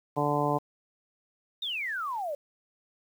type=harmonic tone; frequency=146.3 Hz; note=D3; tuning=6 cents flat; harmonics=1 / 2 / 3 / 4 / 5 / 6 / 7; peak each=-32 / -32 / -32 / -32 / -32 / -32 / -32 dBFS; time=0.16-0.59 s; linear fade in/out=20 ms
type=exponential sweep; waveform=sine; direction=down; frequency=3775 to 554.4 Hz; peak=-30 dBFS; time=1.62-2.35 s; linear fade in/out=5 ms
effects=9-bit